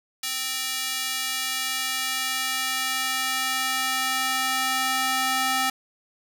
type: tone with high-pass filter sweep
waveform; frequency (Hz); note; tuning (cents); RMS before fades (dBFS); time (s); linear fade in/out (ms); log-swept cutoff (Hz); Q
square; 260.8; C4; -5; -26; 0.23-5.7; 5; 3000 to 930; 0.76
effects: none